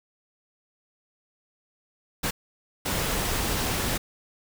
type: noise bursts at uneven times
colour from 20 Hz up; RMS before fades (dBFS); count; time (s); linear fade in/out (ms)
pink; -27; 2; 2.23-2.31 / 2.85-3.98; 10
effects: none